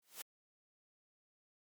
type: noise with exponential growth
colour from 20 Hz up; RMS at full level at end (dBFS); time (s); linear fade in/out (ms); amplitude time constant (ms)
white; -42; 0.02-0.22; 5; 42
effects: high-pass 200 Hz 12 dB/octave + MP3 96 kbps